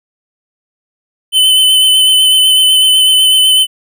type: tone with vibrato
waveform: square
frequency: 3039 Hz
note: F#7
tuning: 46 cents sharp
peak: -6 dBFS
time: 1.32-3.67 s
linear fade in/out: 50 ms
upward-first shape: sine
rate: 8 Hz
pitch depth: 18 cents each way
effects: none